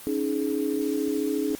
sine chord, C# suspended second, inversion none, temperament equal with one note detuned, 277.2 / 311.1 / 420.6 Hz, C#4 / D#4 / G#4, 0 / 0 / +22 cents, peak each -28 dBFS, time 0.07-1.55 s, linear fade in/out 0 ms, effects white hiss -43 dBFS RMS until 1.59 s + Opus 24 kbps

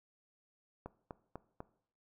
click train, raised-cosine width 1 ms, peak -29 dBFS, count 4, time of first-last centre 0.86-1.604 s, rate 4.03 Hz, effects noise-tail reverb RT60 0.6 s tail -18 dB re dry

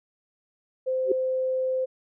sine tone, 518 Hz, C5, 17 cents flat, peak -23 dBFS, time 0.86-1.86 s, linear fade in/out 20 ms
sine tone with exponential growth, 388.2 Hz, G4, 17 cents flat, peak -16 dBFS, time 1.04-1.12 s, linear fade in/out 5 ms, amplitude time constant 17 ms
effects none

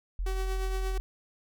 sine tone, 43.65 Hz, F1, in tune, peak -28 dBFS, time 0.19-1 s, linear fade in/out 0 ms
sawtooth tone with tremolo, 380 Hz, F#4, 46 cents sharp, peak -30 dBFS, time 0.26-0.98 s, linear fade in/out 5 ms, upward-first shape triangle, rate 8.6 Hz, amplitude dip 50%
effects none

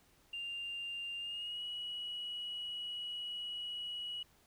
sine tone with pitch glide, 2794 to 2919 Hz, F7 to F#7, 0 to -24 cents, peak -38 dBFS, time 0.33-4.23 s, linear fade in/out 5 ms, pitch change +76 cents, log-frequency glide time 1.18-1.63 s, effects tanh soft clip ceiling -35 dBFS + pink hiss -68 dBFS RMS until 4.46 s

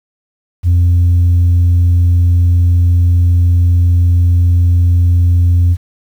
sine tone, 87.31 Hz, F2, in tune, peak -4 dBFS, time 0.63-5.77 s, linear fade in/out 50 ms, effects tanh soft clip ceiling -5 dBFS + 7-bit

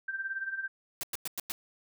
sine tone with tremolo, 1568 Hz, G6, in tune, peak -30 dBFS, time 0.08-0.68 s, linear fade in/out 5 ms, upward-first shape sine, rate 18 Hz, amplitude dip 70%
white noise bursts, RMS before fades -35 dBFS, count 5, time 1.01-1.52 s, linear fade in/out 0 ms, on 22 ms, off 100 ms
effects none

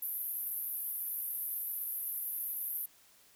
white band-pass noise, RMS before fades -38 dBFS, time 0.02-2.86 s, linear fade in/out 5 ms, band 11000 to 14000 Hz, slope 96 dB/octave, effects white hiss -63 dBFS RMS until 3.35 s

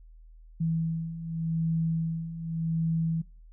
sine beating tone pair, 162.8 / 163.66 Hz, E3 / E3, -21 / -12 cents, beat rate 0.86 Hz, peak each -33 / -28 dBFS, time 0.6-3.22 s, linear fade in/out 10 ms, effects noise-tail reverb RT60 0.4 s tail -23 dB re dry + added 40 Hz sine -48 dBFS peak until 3.52 s

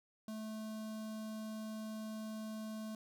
square tone with notch filter, 217.6 Hz, A3, 19 cents flat, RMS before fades -44 dBFS, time 0.28-2.95 s, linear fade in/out 2 ms, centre 2100 Hz, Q 1.3, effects none

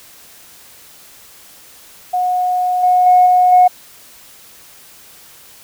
sine tone with level steps, 727 Hz, F#5, 31 cents flat, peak -13 / -8 / -5 / -7 / -4 dBFS, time 2.13-3.68 s, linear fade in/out 10 ms, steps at 2.83 / 3.06 / 3.26 / 3.52 s, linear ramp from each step 5 ms, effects tanh soft clip ceiling 0 dBFS + white hiss -42 dBFS RMS until 5.63 s

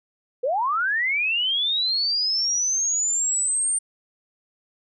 sine linear sweep, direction up, 466.5 to 8870 Hz, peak -20 dBFS, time 0.43-3.79 s, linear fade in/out 10 ms, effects none

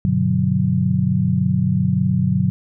sine chord, G major seventh, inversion none, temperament equal, 98 / 123.47 / 146.83 / 185 Hz, G2 / B2 / D3 / F#3, 0 / 0 / 0 / 0 cents, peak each -23 / -21 / -21 / -18 dBFS, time 0.05-2.5 s, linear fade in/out 0 ms, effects none

